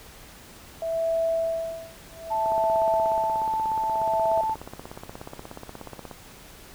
sine tone with tremolo, 658 Hz, E5, 3 cents flat, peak -21 dBFS, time 0.82-4.41 s, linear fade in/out 2 ms, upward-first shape sine, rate 0.62 Hz, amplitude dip 100%
sine tone, 880 Hz, A5, in tune, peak -23 dBFS, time 2.3-4.55 s, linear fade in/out 20 ms
click train, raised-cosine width 1 ms, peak -23 dBFS, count 62, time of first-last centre 2.46-6.113 s, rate 16.7 Hz
effects pink hiss -47 dBFS RMS until 6.74 s

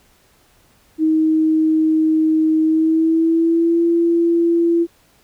sine tone with pitch glide, 315.4 to 338 Hz, D#4 to E4, +24 to +43 cents, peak -12 dBFS, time 0.98-4.87 s, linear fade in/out 50 ms, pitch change +119 cents, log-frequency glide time 2.62-3.83 s, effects pink hiss -55 dBFS RMS until 5.23 s

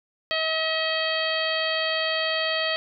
harmonic tone, 639 Hz, D#5, 46 cents sharp, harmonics 1 / 2 / 3 / 4 / 5 / 6 / 7, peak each -28 / -33 / -29 / -32 / -29 / -36 / -32 dBFS, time 0.31-2.76 s, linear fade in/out 0 ms, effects none

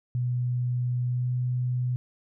sine tone with pitch glide, 123.47 to 124.76 Hz, B2 to B2, 0 to +18 cents, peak -24 dBFS, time 0.15-1.96 s, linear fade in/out 0 ms, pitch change +18 cents, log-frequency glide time 1.07-1.3 s, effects none

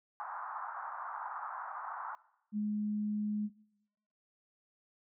pink band-pass noise, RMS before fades -42 dBFS, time 0.2-2.15 s, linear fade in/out 0 ms, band 810 to 1400 Hz, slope 48 dB/octave
sine tone, 209.9 Hz, G#3, 19 cents sharp, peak -31 dBFS, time 2.52-3.5 s, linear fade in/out 50 ms
effects noise-tail reverb RT60 0.9 s tail -21 dB re dry

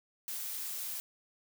blue noise, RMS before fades -39 dBFS, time 0.28-1 s, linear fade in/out 0 ms, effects none

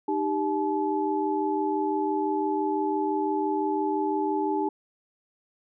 sine tone cluster, 307.9 / 393.8 / 860 Hz, D#4 / G4 / A5, -18 / +8 / -40 cents, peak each -28 dBFS, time 0.08-4.69 s, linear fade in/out 5 ms, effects none

